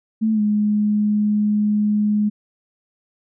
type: tone with pitch glide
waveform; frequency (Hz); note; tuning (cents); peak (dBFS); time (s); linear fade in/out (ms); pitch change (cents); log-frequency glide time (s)
sine; 220 to 209.5; A3 to G#3; 0 to +15; -15; 0.21-2.3; 20; -85; 0.33-0.41
effects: none